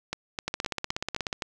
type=two click trains; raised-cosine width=0.2 ms; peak=-13 / -12 dBFS; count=6 / 15; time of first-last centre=0.13-1.422 / 0.48-1.328 s; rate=3.87 / 16.5 Hz; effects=none